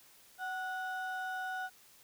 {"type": "ring-modulated tone", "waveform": "triangle", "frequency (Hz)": 1108.7, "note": "C#6", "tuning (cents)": 0, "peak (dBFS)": -31, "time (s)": [0.38, 1.7], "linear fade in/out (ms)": 50, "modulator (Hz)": 358, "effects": ["white hiss -61 dBFS RMS until 2.03 s"]}